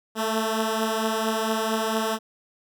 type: beating tone pair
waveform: 10% pulse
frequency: 220 / 224.4 Hz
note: A3 / A3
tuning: 0 / +34 cents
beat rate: 4.4 Hz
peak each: -16 / -21 dBFS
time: 0.15-2.19 s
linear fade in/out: 50 ms
effects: none